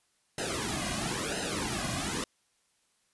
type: noise with flanger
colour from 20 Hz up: pink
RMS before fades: -33 dBFS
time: 0.38-2.24 s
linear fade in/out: 2 ms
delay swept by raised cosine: 0.87 to 2.27 ms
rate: 0.99 Hz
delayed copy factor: -0.95
effects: white hiss -72 dBFS RMS until 3.13 s + resampled to 24000 Hz